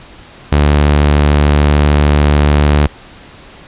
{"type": "tone with vibrato", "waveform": "sawtooth", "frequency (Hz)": 73.42, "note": "D2", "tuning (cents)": 0, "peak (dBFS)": -3, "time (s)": [0.52, 2.87], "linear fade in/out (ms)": 5, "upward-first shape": "triangle", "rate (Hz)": 18, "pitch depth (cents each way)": 13, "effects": ["pink hiss -37 dBFS RMS until 3.67 s", "resampled to 8000 Hz"]}